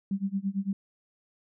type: tone with tremolo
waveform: sine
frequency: 196 Hz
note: G3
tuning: in tune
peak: -24 dBFS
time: 0.11-0.73 s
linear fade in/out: 2 ms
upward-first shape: sine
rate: 8.9 Hz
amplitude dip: 95%
effects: none